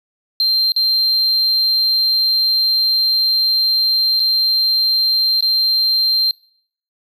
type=tone with dropouts; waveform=triangle; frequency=4157 Hz; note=C8; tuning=12 cents flat; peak=-10 dBFS; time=0.4-6.31 s; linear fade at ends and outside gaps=1 ms; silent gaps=0.72-0.763 / 4.196-4.201 / 5.407-5.425 s; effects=noise-tail reverb RT60 0.6 s tail -24 dB re dry + tanh soft clip ceiling -8 dBFS